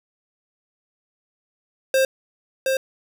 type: tone with echo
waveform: square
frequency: 530 Hz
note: C5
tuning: 22 cents sharp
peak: -16 dBFS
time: 1.94-2.05 s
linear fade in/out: 2 ms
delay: 720 ms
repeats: 1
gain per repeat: -3 dB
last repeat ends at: 2.77 s
effects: none